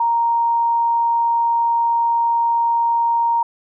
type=tone; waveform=sine; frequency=932.3 Hz; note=A#5; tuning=in tune; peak=-14 dBFS; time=0-3.43 s; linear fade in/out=5 ms; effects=none